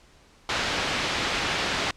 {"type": "low-pass noise", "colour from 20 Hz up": "white", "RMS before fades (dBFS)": -27, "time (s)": [0.49, 1.91], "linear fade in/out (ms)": 2, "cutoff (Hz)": 3500, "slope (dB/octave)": 12, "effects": ["pink hiss -56 dBFS RMS until 1.96 s", "low-pass 7000 Hz 12 dB/octave"]}